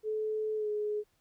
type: tone with pitch glide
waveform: sine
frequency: 432 to 420.4 Hz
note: A4 to G#4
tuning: -32 to +21 cents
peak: -30 dBFS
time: 0.03-1.04 s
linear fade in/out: 50 ms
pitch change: -47 cents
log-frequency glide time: 0.56-0.69 s
effects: pink hiss -73 dBFS RMS until 1.2 s